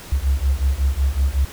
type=beating tone pair; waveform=sine; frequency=65.41 / 70.81 Hz; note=C2 / C#2; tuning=0 / +37 cents; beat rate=5.4 Hz; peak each=-18 dBFS; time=0.12-1.45 s; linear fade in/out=5 ms; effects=tanh soft clip ceiling -10 dBFS + pink hiss -38 dBFS RMS until 1.52 s